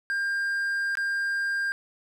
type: tone with dropouts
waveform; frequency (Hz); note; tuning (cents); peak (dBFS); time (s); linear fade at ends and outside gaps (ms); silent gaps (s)
triangle; 1600; G6; +35; -23; 0.1-1.72; 0; 0.953-0.972
effects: none